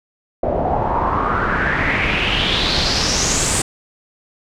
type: noise with low-pass filter sweep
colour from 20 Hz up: pink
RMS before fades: -18 dBFS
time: 0.43-3.62 s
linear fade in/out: 5 ms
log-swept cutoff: 600 to 8700 Hz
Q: 4.7
effects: none